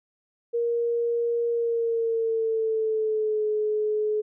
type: tone with pitch glide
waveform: sine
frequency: 470 to 426 Hz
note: A#4 to G#4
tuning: +14 to +44 cents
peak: -22 dBFS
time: 0.53-4.22 s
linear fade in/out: 20 ms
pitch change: -170 cents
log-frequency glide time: 1.49-3.47 s
effects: none